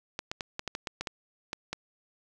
clicks, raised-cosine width 0.2 ms, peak -16 dBFS, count 11, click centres 0.191 / 0.315 / 0.408 / 0.594 / 0.677 / 0.751 / 0.872 / 1.01 / 1.072 / 1.531 / 1.73 s, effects none

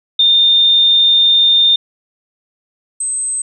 sine tone pair in turn, 3623 / 8228 Hz, A7 / C9, +50 / -30 cents, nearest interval octave + major second, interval 1420 cents, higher second, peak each -7 / -16 dBFS, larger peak first, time 0.19-1.76 / 3-3.42 s, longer first, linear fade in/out 5 ms, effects none

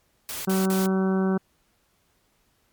white noise bursts, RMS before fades -33 dBFS, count 3, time 0.29-0.86 s, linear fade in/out 0 ms, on 160 ms, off 45 ms
harmonic tone, 190 Hz, F#3, 46 cents sharp, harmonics 1 / 2 / 3 / 4 / 5 / 6 / 7 / 8, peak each -21 / -26 / -36 / -36 / -40 / -39 / -40 / -39 dBFS, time 0.47-1.38 s, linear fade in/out 10 ms
effects pink hiss -67 dBFS RMS until 2.72 s + MP3 96 kbps

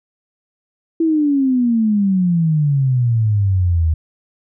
sine exponential sweep, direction down, 332.5 to 77.78 Hz, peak -12 dBFS, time 1-3.94 s, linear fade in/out 5 ms, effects none

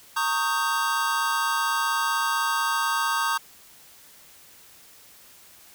square chord, Eb dominant seventh, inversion second, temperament equal with one note detuned, 920 / 1108.7 / 1244.5 / 1568 Hz, Bb5 / Db6 / Eb6 / G6, -23 / 0 / 0 / 0 cents, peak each -29 dBFS, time 0.16-3.38 s, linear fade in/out 10 ms, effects white hiss -51 dBFS RMS until 5.74 s

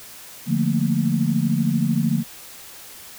sine chord, Bb major seventh, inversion first, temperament equal, 146.83 / 174.61 / 220 / 233.1 Hz, D3 / F3 / A3 / Bb3, 0 / 0 / 0 / 0 cents, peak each -23 dBFS, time 0.46-2.24 s, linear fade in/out 50 ms, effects white hiss -41 dBFS RMS until 3.18 s

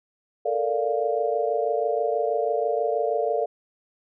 sine chord, Bb major seventh, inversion third, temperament equal, 440 / 466.2 / 587.3 / 698.5 Hz, A4 / Bb4 / D5 / F5, 0 / 0 / 0 / 0 cents, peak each -27 dBFS, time 0.45-3.46 s, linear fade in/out 10 ms, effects none

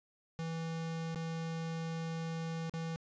square tone with dropouts, 163.8 Hz, E3, 11 cents flat, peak -37 dBFS, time 0.39-2.96 s, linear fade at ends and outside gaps 0 ms, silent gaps 1.147-1.158 / 2.696-2.738 s, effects resampled to 16000 Hz + 11-bit

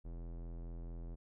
square tone with low-pass filter, 42.21 Hz, E1, 42 cents sharp, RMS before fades -45 dBFS, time 0.04-1.16 s, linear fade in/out 20 ms, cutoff 540 Hz, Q 0.74, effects none

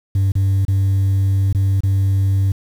sine tone with dropouts, 97.3 Hz, G2, 12 cents flat, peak -10 dBFS, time 0.15-2.52 s, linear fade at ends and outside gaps 5 ms, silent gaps 0.32-0.353 / 0.651-0.681 / 1.528-1.547 / 1.806-1.834 s, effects tanh soft clip ceiling -12 dBFS + 7-bit

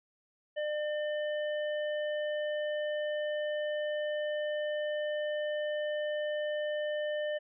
sine tone with hard clipping, 600 Hz, D5, 37 cents sharp, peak -33 dBFS, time 0.56-7.39 s, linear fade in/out 20 ms, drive 17 dB, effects resampled to 8000 Hz

